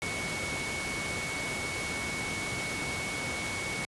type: tone in noise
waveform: sine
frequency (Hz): 2217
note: C#7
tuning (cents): 0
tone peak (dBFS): -35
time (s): 0.02-3.85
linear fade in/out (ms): 0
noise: pink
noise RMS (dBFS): -35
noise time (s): 0.02-3.85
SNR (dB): -3
effects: high-pass 80 Hz 12 dB/octave + resampled to 24000 Hz